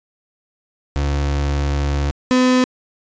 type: tone pair in turn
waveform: 35% pulse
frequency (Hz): 71.2 / 253.7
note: C#2 / B3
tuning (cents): +47 / +47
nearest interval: octave + minor seventh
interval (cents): 2200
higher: second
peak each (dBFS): -15 / -10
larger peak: second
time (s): 0.96-2.11 / 2.31-2.64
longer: first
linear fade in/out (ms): 0
effects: resampled to 16000 Hz